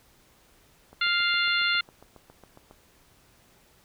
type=click train; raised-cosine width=1 ms; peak=-34 dBFS; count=14; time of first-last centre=0.93-2.711 s; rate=7.3 Hz
type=harmonic tone; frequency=698.5 Hz; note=F5; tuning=in tune; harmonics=2 / 3 / 4 / 5 / 6; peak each=-26 / -28 / -29 / -30 / -31 dBFS; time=1.01-1.81 s; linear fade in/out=5 ms
effects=pink hiss -60 dBFS RMS until 3.84 s